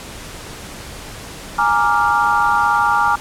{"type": "chord", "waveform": "sine", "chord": "Bb dominant seventh", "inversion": "third", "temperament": "equal", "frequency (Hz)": [830.6, 932.3, 1174.7, 1396.9], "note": ["Ab5", "Bb5", "D6", "F6"], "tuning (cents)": [0, 0, 0, 0], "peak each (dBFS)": -18, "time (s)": [1.58, 3.16], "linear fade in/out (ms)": 10, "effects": ["pink hiss -33 dBFS RMS until 3.2 s", "low-pass 11000 Hz 12 dB/octave"]}